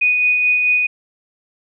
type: tone with tremolo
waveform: sine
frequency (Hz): 2480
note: D#7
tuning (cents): -6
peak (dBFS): -11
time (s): 0.01-0.87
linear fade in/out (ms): 10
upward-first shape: sine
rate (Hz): 4.6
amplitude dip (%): 30
effects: none